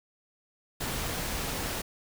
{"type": "noise", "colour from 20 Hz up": "pink", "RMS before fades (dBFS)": -33, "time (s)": [0.8, 1.82], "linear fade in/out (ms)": 10, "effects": []}